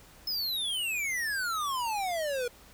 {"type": "exponential sweep", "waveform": "square", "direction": "down", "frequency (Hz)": [5230, 473.2], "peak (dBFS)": -30, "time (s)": [0.27, 2.48], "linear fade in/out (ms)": 5, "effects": ["added 60 Hz sine -64 dBFS peak until 2.73 s", "pink hiss -55 dBFS RMS until 2.73 s"]}